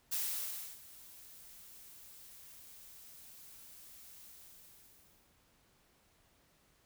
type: noise with ADSR envelope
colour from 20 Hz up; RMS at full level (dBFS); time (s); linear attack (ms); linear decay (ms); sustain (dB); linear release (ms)
blue; -35; 0.11-5.35; 17; 650; -20; 1100
effects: pink hiss -70 dBFS RMS until 6.85 s